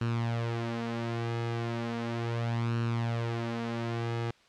sawtooth tone with flanger, 116.54 Hz, A#2, in tune, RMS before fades -32 dBFS, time 0.01-4.31 s, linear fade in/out 5 ms, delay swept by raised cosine 0.71 to 6.21 ms, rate 0.36 Hz, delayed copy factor +0.6, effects white hiss -61 dBFS RMS until 4.48 s + low-pass 4000 Hz 12 dB/octave

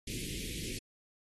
pink band-stop noise, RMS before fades -40 dBFS, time 0.07-0.79 s, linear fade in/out 5 ms, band 450 to 2100 Hz, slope 48 dB/octave, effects AAC 32 kbps

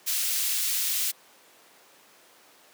white high-pass noise, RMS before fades -27 dBFS, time 0.06-1.12 s, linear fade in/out 20 ms, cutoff 2600 Hz, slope 12 dB/octave, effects pink hiss -55 dBFS RMS until 2.73 s + high-pass 400 Hz 12 dB/octave

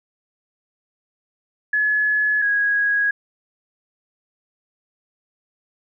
sine tone pair in turn, 1703 / 1654.5 Hz, G#6 / G#6, +43 / -7 cents, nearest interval minor second, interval 50 cents, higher first, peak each -16 dBFS, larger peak neither, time 1.73-2.42 / 2.42-3.11 s, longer neither, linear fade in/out 5 ms, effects none

